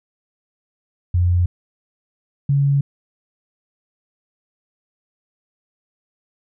sine tone pair in turn, 88.4 / 140.33 Hz, F2 / C#3, +22 / +22 cents, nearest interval minor sixth, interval 800 cents, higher second, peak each -13 dBFS, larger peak neither, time 1.14-1.46 / 2.49-2.81 s, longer neither, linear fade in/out 5 ms, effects none

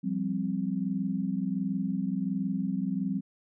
sine chord, F suspended second, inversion none, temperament equal, 174.61 / 196 / 261.6 Hz, F3 / G3 / C4, 0 / 0 / 0 cents, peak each -33 / -30 / -33 dBFS, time 0.03-3.21 s, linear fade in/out 20 ms, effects none

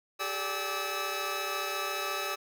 15% pulse tone cluster, 389.9 / 424.2 / 583 / 1298 Hz, G4 / G#4 / D5 / E6, -9 / +37 / -13 / -27 cents, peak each -32 / -35 / -31 / -28 dBFS, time 0.19-2.36 s, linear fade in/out 20 ms, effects none

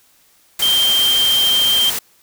sine tone in noise, 3157 Hz, G7, 12 cents sharp, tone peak -12 dBFS, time 0.62-1.9 s, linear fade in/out 5 ms, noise white, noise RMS -22 dBFS, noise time 0.59-1.99 s, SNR +7 dB, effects white hiss -54 dBFS RMS until 2.22 s

